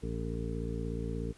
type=harmonic tone; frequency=56.7 Hz; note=A#1; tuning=47 cents flat; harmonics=1 / 2 / 3 / 4 / 5 / 7 / 8; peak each=-37 / -40 / -40 / -43 / -43 / -45 / -42 dBFS; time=0.02-1.33 s; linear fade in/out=20 ms; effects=pink hiss -60 dBFS RMS until 1.37 s + resampled to 24000 Hz